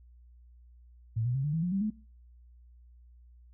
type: tone with pitch steps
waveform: sine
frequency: 112 / 122.84 / 134.74 / 147.78 / 162.09 / 177.79 / 195 / 213.9 Hz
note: A2 / B2 / C#3 / D3 / E3 / F3 / G3 / A3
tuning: +31 / -9 / -49 / +11 / -29 / +31 / -9 / -49 cents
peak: -27 dBFS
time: 1.16-1.904 s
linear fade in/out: 10 ms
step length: 93 ms
effects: noise-tail reverb RT60 0.4 s tail -21 dB re dry + added 60 Hz sine -53 dBFS peak until 3.53 s